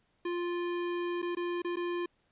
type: tone with dropouts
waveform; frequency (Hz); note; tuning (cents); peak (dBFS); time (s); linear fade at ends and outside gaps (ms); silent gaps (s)
square; 349.2; F4; 0; -32; 0.25-2.06; 5; 1.219-1.226 / 1.351-1.369 / 1.62-1.646 / 1.759-1.768
effects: pink hiss -73 dBFS RMS until 2.31 s + resampled to 8000 Hz